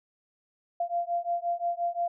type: beating tone pair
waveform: sine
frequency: 689 / 694.7 Hz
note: F5 / F5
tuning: -24 / -9 cents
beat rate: 5.7 Hz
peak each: -30 dBFS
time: 0.8-2.08 s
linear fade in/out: 5 ms
effects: none